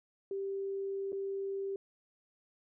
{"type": "tone with dropouts", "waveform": "sine", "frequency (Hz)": 392, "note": "G4", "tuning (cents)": 0, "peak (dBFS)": -34, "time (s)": [0.31, 1.76], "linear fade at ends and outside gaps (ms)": 2, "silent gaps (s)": [1.121, 1.128], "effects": []}